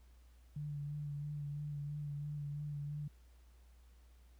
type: tone with vibrato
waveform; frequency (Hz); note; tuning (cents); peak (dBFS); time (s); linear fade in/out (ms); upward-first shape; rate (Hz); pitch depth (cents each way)
sine; 146.2; D3; -7; -39; 0.56-3.08; 5; sine; 3; 27
effects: added 60 Hz sine -59 dBFS peak until 4.39 s + pink hiss -73 dBFS RMS until 4.39 s